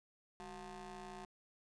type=ring-modulated tone; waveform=20% pulse; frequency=172.5 Hz; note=F3; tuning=21 cents flat; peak=-40 dBFS; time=0.4-1.25 s; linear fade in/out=0 ms; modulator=547 Hz; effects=resampled to 22050 Hz